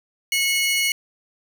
sawtooth tone pair together, 2185 / 2918 Hz, C#7 / F#7, -26 / -25 cents, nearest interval perfect fourth, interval 501 cents, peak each -17 / -20 dBFS, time 0.32-0.92 s, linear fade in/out 2 ms, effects 8-bit

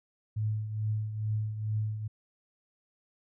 sine tone with tremolo, 107.6 Hz, A2, 38 cents flat, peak -26 dBFS, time 0.36-2.08 s, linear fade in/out 10 ms, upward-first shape triangle, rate 2.3 Hz, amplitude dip 65%, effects none

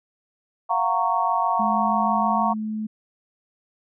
sine chord, Gb major seventh, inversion third, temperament just, 693.7 / 740 / 925 / 1110 Hz, F5 / Gb5 / Bb5 / Db6, -12 / 0 / -14 / +2 cents, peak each -26 / -26 / -23 / -24 dBFS, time 0.69-2.54 s, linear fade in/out 20 ms
sine tone with pitch glide, 213.4 to 216 Hz, G#3 to A3, +47 to -32 cents, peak -25 dBFS, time 1.59-2.87 s, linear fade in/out 10 ms, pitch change +21 cents, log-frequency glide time 2.22-2.44 s
effects none

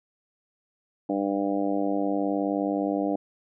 harmonic tone, 99.4 Hz, G2, 25 cents sharp, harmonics 2 / 3 / 4 / 5 / 6 / 7 / 8, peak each -33 / -26 / -37 / -32 / -33 / -33 / -37 dBFS, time 1.09-3.16 s, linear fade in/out 5 ms, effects none

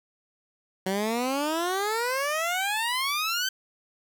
15% pulse exponential sweep, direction up, 185.2 to 1561 Hz, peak -19 dBFS, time 0.86-3.49 s, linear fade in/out 5 ms, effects none

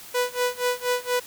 sawtooth tone with tremolo, 493.8 Hz, B4, in tune, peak -16 dBFS, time 0.14-1.2 s, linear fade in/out 10 ms, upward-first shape sine, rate 4.2 Hz, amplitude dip 95%, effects white hiss -43 dBFS RMS until 1.26 s

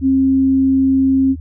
sine tone, 267 Hz, C4, 35 cents sharp, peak -10 dBFS, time 0.01-1.36 s, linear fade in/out 50 ms, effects added 80 Hz sine -27 dBFS peak until 1.4 s

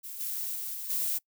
violet noise with level steps, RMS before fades -41 / -34 / -36 / -38 / -30 dBFS, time 0.03-1.19 s, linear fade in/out 20 ms, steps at 0.19 / 0.54 / 0.73 / 0.89 s, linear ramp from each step 20 ms, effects noise-tail reverb RT60 0.1 s tail -24 dB re dry

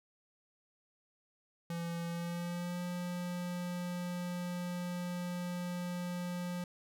square tone with pitch glide, 169.6 to 177.21 Hz, E3 to F3, +50 to +26 cents, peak -37 dBFS, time 1.7-6.64 s, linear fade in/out 2 ms, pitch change +76 cents, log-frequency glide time 2.07-2.81 s, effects none

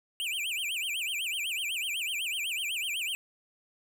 square tone with vibrato, 2731 Hz, F7, 39 cents flat, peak -31 dBFS, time 0.2-3.15 s, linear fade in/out 0 ms, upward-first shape sine, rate 8 Hz, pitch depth 280 cents each way, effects none

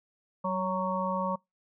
harmonic tone with a mistuned harmonic, 185.5 Hz, F#3, 5 cents sharp, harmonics 1 / 3 / 5 / 6, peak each -33 / -33 / -33 / -33 dBFS, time 0.44-1.36 s, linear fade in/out 10 ms, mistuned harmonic 1, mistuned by +32 cents, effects noise-tail reverb RT60 0.2 s tail -26 dB re dry

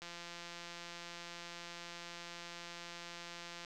click train, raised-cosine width 0.2 ms, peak -30 dBFS, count 625, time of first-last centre 0.02-3.648 s, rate 172 Hz, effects none

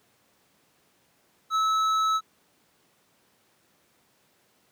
sine tone with hard clipping, 1300 Hz, E6, 24 cents flat, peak -23 dBFS, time 1.5-2.21 s, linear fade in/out 50 ms, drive 8 dB, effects pink hiss -65 dBFS RMS until 4.71 s + high-pass 150 Hz 12 dB/octave

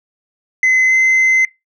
sine tone with pitch glide, 2042 to 2059 Hz, C7 to C7, -43 to -28 cents, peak -6 dBFS, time 0.63-1.45 s, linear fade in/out 2 ms, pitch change +15 cents, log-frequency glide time 0.88-0.93 s, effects noise-tail reverb RT60 0.2 s tail -23 dB re dry + tanh soft clip ceiling -8 dBFS

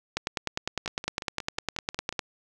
two click trains, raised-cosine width 0.2 ms, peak -18 / -10 dBFS, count 8 / 21, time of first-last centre 0.86-2.126 / 0.17-2.192 s, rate 5.53 / 9.89 Hz, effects none

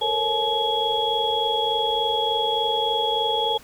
sine tone cluster, 443.3 / 466.7 / 548 / 855 / 3330 Hz, A4 / A#4 / C#5 / A5 / G#7, +13 / +2 / -20 / -50 / +4 cents, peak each -30 / -28 / -32 / -24 / -24 dBFS, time 0.01-3.58 s, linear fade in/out 10 ms, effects pink hiss -48 dBFS RMS until 3.63 s

